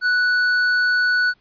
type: tone with tanh clipping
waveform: sine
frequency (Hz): 1480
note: F#6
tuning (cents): 0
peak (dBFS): -17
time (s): 0.01-1.34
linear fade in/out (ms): 50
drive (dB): 11
effects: pink hiss -61 dBFS RMS until 1.4 s + resampled to 11025 Hz